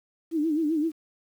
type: tone with vibrato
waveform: sine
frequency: 311.9 Hz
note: D#4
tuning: 4 cents sharp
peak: -22 dBFS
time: 0.31-0.92 s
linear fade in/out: 50 ms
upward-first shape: sine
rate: 7.7 Hz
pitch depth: 110 cents each way
effects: 9-bit